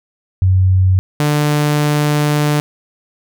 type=tone pair in turn; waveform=sine / sawtooth; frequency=93.5 / 148.42 Hz; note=F#2 / D3; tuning=+19 / +19 cents; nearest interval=minor sixth; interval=800 cents; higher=second; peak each=-8 dBFS; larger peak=neither; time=0.42-0.99 / 1.2-2.6 s; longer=second; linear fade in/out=0 ms; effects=none